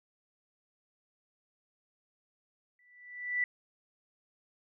sine tone with exponential growth, 1971 Hz, B6, 4 cents flat, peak -25 dBFS, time 2.79-3.44 s, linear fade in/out 2 ms, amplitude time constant 140 ms, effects none

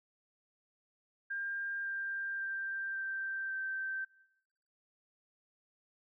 sine tone with pitch steps, 1600 / 1588.9 / 1578 / 1567.1 / 1556.2 Hz, G6 / G6 / G6 / G6 / G6, +35 / +23 / +11 / -1 / -13 cents, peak -35 dBFS, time 1.3-4.05 s, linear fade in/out 10 ms, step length 550 ms, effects noise-tail reverb RT60 1.0 s tail -23 dB re dry

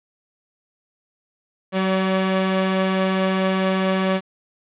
sawtooth tone pair together, 188.9 / 571.3 Hz, F#3 / D5, +36 / -48 cents, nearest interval octave + perfect fifth, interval 1916 cents, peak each -15 / -20 dBFS, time 1.72-4.21 s, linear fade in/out 50 ms, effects resampled to 8000 Hz + 8-bit

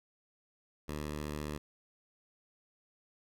10% pulse tone with vibrato, 74.8 Hz, D2, 32 cents sharp, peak -29 dBFS, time 0.88-1.58 s, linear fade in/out 10 ms, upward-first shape triangle, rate 13 Hz, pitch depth 8 cents each way, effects none

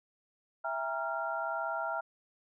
sine tone cluster, 660 / 802 / 938 / 1384 Hz, E5 / G5 / A#5 / F6, +2 / +39 / +11 / -16 cents, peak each -37 / -39 / -39 / -36 dBFS, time 0.64-2.01 s, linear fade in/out 10 ms, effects none

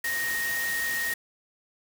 sine tone in noise, 1864.7 Hz, A#6, in tune, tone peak -27 dBFS, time 0.04-1.14 s, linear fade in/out 5 ms, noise white, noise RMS -34 dBFS, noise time 0.04-1.14 s, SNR +4 dB, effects none

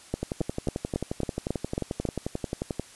two click trains, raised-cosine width 2 ms, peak -15 / -13 dBFS, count 30 / 8, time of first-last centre 0.23-2.796 / 0.14-2.053 s, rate 11.3 / 3.66 Hz, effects white hiss -50 dBFS RMS until 2.95 s + resampled to 24000 Hz

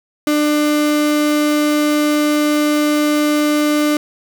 35% pulse tone, 298.4 Hz, D4, 28 cents sharp, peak -11 dBFS, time 0.27-3.97 s, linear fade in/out 2 ms, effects none

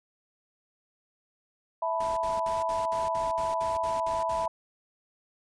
sine chord, E suspended fourth, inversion none, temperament equal, 659.3 / 880 / 987.8 Hz, E5 / A5 / B5, 0 / 0 / 0 cents, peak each -30 / -34 / -29 dBFS, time 1.82-4.48 s, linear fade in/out 5 ms
pink noise bursts, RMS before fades -43 dBFS, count 11, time 2-4.46 s, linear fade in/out 5 ms, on 170 ms, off 59 ms
effects resampled to 22050 Hz

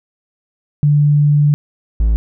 sine / triangle tone pair in turn, 146.83 / 55 Hz, D3 / A1, 0 / 0 cents, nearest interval octave + perfect fourth, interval 1700 cents, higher first, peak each -8 dBFS, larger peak neither, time 0.83-1.54 / 2-2.16 s, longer first, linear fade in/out 0 ms, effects none

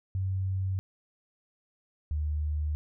sine tone pair in turn, 95 / 75.4 Hz, F#2 / D2, +46 / +46 cents, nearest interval major third, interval 400 cents, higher first, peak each -27 dBFS, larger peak neither, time 0.15-0.79 / 2.11-2.75 s, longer neither, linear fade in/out 0 ms, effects none

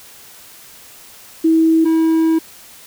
sine / triangle tone pair in turn, 323.4 / 323.4 Hz, E4 / E4, -33 / -33 cents, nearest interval unison, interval 0 cents, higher neither, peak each -9 dBFS, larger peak neither, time 1.44-1.85 / 1.85-2.39 s, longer second, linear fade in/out 10 ms, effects white hiss -41 dBFS RMS until 2.86 s

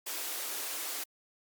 white high-pass noise, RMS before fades -37 dBFS, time 0.06-1.04 s, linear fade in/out 10 ms, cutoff 270 Hz, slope 96 dB/octave, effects Opus 48 kbps

